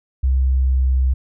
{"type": "tone with pitch glide", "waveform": "sine", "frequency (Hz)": [65.41, 64.81], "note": ["C2", "C2"], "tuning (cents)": [0, -16], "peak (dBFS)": -13, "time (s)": [0.23, 1.14], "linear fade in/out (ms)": 10, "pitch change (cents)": -16, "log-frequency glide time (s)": [0.44, 0.92], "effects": []}